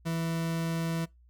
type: tone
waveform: 40% pulse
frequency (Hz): 164.81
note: E3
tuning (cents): 0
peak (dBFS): -28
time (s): 0.05-1.06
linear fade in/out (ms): 20
effects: noise-tail reverb RT60 0.2 s tail -24 dB re dry + added 60 Hz sine -56 dBFS peak until 1.29 s